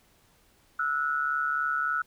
sine tone pair together, 1318.5 / 1461.9 Hz, E6 / F#6, 0 / -21 cents, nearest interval major second, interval 179 cents, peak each -28 dBFS, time 0.79-2.02 s, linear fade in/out 5 ms, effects pink hiss -63 dBFS RMS until 2.06 s

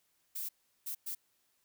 violet noise bursts at uneven times, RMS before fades -39 dBFS, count 3, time 0.35-0.49 / 0.86-0.95 / 1.06-1.15 s, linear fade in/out 10 ms, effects white hiss -75 dBFS RMS until 1.64 s

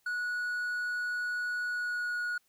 triangle tone with pitch glide, 1464 to 1451.4 Hz, F#6 to F#6, -19 to -34 cents, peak -29 dBFS, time 0.06-2.38 s, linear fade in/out 5 ms, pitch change -15 cents, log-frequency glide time 1.63-2.21 s, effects white hiss -72 dBFS RMS until 2.48 s

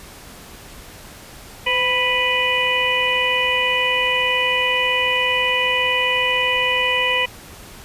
harmonic tone with a mistuned harmonic, 493.9 Hz, B4, in tune, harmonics 1 / 2 / 4 / 5 / 6, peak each -25 / -24 / -22 / -21 / -22 dBFS, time 1.66-7.26 s, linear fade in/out 10 ms, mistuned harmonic 1, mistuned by +51 cents, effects pink hiss -40 dBFS RMS until 7.84 s + resampled to 32000 Hz

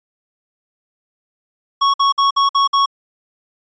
square tone bursts, 1108.7 Hz, C#6, in tune, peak -12 dBFS, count 6, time 1.81-2.86 s, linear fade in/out 10 ms, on 130 ms, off 54 ms, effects resampled to 16000 Hz

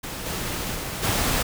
pink noise with level steps, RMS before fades -33 / -29 / -31 / -23 dBFS, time 0.03-1.43 s, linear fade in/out 10 ms, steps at 0.25 / 0.74 / 1.02 s, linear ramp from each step 20 ms, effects none

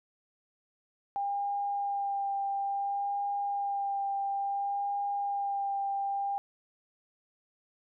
sine tone with vibrato, 800 Hz, G5, 35 cents sharp, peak -29 dBFS, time 1.16-6.38 s, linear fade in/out 0 ms, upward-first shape sine, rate 0.58 Hz, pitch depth 15 cents each way, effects none

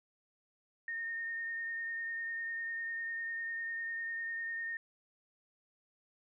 sine tone with vibrato, 1835 Hz, A#6, 28 cents flat, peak -36 dBFS, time 0.88-4.77 s, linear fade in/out 2 ms, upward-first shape triangle, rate 10 Hz, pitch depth 18 cents each way, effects none

